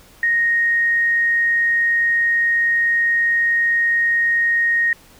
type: tone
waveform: sine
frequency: 1864.7 Hz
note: A#6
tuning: in tune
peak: -14 dBFS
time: 0.23-4.93 s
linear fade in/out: 2 ms
effects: pink hiss -48 dBFS RMS until 5.19 s